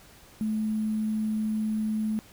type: tone with sample-and-hold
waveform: sine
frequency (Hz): 216.2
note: A3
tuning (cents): -30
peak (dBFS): -25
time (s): 0.41-2.19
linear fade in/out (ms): 0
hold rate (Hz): 11025
effects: pink hiss -53 dBFS RMS until 2.32 s